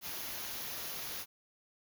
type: band-stop noise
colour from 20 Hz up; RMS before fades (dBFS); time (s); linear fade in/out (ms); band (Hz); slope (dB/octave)
white; -41; 0.01-1.26; 50; 6900 to 10000; 96
effects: none